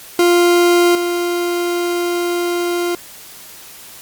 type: tone with level steps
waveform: 40% pulse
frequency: 349.2 Hz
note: F4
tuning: in tune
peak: -8 / -15 dBFS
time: 0.19-2.95 s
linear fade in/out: 2 ms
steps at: 0.95 s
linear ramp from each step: 2 ms
effects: white hiss -37 dBFS RMS until 4.01 s + MP3 96 kbps